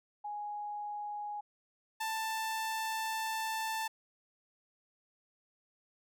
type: tone pair in turn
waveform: sine / sawtooth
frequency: 830.6 / 885.4 Hz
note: G#5 / A5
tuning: 0 / +11 cents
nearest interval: minor second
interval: 111 cents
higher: second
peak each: -37 / -30 dBFS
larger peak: second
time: 0.24-1.41 / 2-3.88 s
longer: second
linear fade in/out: 10 ms
effects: none